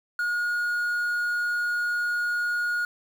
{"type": "tone with quantisation", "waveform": "triangle", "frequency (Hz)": 1439, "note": "F#6", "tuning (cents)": -49, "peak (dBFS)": -22, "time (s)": [0.19, 2.85], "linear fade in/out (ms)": 2, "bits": 8, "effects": []}